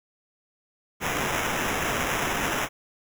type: noise with sample-and-hold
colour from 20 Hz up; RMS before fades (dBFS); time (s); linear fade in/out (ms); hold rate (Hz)
blue; -27; 1-2.69; 50; 4410
effects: none